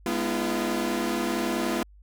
sawtooth chord, F half-diminished seventh, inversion first, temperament equal with one note detuned, 207.7 / 246.9 / 311.1 / 341.6 Hz, Ab3 / Cb4 / Eb4 / F4, 0 / 0 / 0 / -38 cents, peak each -28 / -26 / -31 / -25 dBFS, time 0.06-1.83 s, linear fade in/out 2 ms, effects added 50 Hz sine -49 dBFS peak until 2.02 s

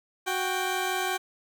15% pulse tone pair together, 370 / 785.4 Hz, F#4 / G5, 0 / +3 cents, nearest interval octave + minor second, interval 1303 cents, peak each -23 dBFS, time 0.26-1.18 s, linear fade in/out 20 ms, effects none

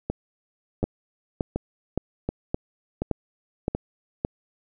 two click trains, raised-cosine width 2 ms, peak -12 / -10 dBFS, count 6 / 7, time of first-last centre 0.1-3.75 / 0.84-4.249 s, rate 1.37 / 1.76 Hz, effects none

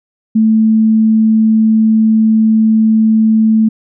sine tone, 220 Hz, A3, in tune, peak -6 dBFS, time 0.35-3.69 s, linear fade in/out 10 ms, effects none

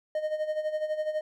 triangle tone with tremolo, 616 Hz, D#5, 17 cents flat, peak -23 dBFS, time 0.15-1.21 s, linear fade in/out 2 ms, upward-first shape sine, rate 12 Hz, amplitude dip 70%, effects none

